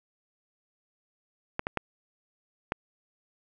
clicks, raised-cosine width 0.5 ms, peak -13 / -14 / -12 / -12 dBFS, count 4, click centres 1.594 / 1.669 / 1.773 / 2.721 s, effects none

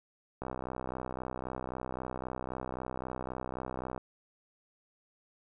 click train, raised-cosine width 1 ms, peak -23 dBFS, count 228, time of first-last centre 0.42-3.978 s, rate 63.8 Hz, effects none

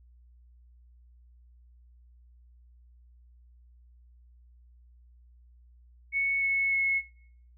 sine tone with pitch steps, 2212 / 2198 / 2184 Hz, C#7 / C#7 / C#7, -4 / -15 / -26 cents, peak -24 dBFS, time 6.12-7.02 s, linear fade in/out 50 ms, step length 300 ms, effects noise-tail reverb RT60 0.6 s tail -20 dB re dry + added 60 Hz sine -54 dBFS peak until 7.57 s

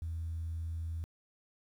sine tone, 82.2 Hz, E2, 4 cents flat, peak -34 dBFS, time 0.02-1.04 s, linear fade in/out 0 ms, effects tanh soft clip ceiling -31 dBFS + 11-bit

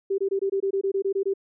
sine tone bursts, 391 Hz, G4, 4 cents flat, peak -21 dBFS, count 12, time 0.1-1.338 s, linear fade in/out 10 ms, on 83 ms, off 22 ms, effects none

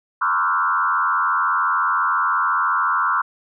sine tone with frequency modulation, 1228 Hz, D#6, 23 cents flat, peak -16 dBFS, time 0.21-3.22 s, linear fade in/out 10 ms, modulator 85.8 Hz, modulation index 2.7, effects none

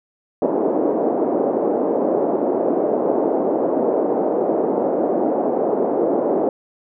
pink band-pass noise, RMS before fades -19 dBFS, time 0.42-6.49 s, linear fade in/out 2 ms, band 290 to 670 Hz, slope 24 dB/octave, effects none

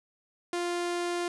sawtooth tone, 349.2 Hz, F4, in tune, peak -25 dBFS, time 0.53-1.28 s, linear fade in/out 2 ms, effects resampled to 24000 Hz + 11-bit

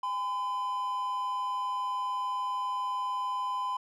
triangle tone pair together, 813 / 1014 Hz, G#5 / B5, -37 / +45 cents, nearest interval major third, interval 382 cents, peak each -39 / -28 dBFS, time 0.03-3.77 s, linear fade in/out 5 ms, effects none

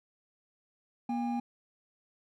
triangle tone pair together, 239.8 / 808 Hz, A#3 / G#5, +49 / -48 cents, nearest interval octave + major sixth, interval 2103 cents, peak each -29 / -34 dBFS, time 1.09-1.4 s, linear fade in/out 5 ms, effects none

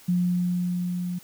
sine tone with level ramp, 178.1 Hz, F3, 34 cents sharp, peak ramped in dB -19 to -27 dBFS, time 0.08-1.19 s, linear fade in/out 10 ms, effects white hiss -51 dBFS RMS until 1.23 s

